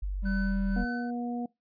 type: linear sweep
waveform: sine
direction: down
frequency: 49 to 41.58 Hz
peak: -29 dBFS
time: 0.02-0.85 s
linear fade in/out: 10 ms
type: tone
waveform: triangle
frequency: 196 Hz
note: G3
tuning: in tune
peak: -26 dBFS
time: 0.22-0.85 s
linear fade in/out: 50 ms
type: tone with tremolo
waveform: triangle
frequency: 1510 Hz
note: F#6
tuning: 35 cents sharp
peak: -33 dBFS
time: 0.25-1.11 s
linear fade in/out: 10 ms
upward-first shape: sine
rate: 2 Hz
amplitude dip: 80%
type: harmonic tone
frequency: 240.6 Hz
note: B3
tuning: 45 cents flat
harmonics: 1 / 2 / 3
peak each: -31 / -42 / -39 dBFS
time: 0.76-1.46 s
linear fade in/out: 5 ms
effects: noise-tail reverb RT60 0.2 s tail -23 dB re dry + resampled to 11025 Hz